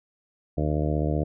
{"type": "harmonic tone", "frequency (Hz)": 75.6, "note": "D#2", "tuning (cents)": -49, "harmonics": [1, 2, 3, 4, 5, 6, 7, 8, 9], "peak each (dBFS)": [-27, -27, -35, -30, -36, -34, -35, -35, -36], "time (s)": [0.57, 1.24], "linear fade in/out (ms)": 10, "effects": []}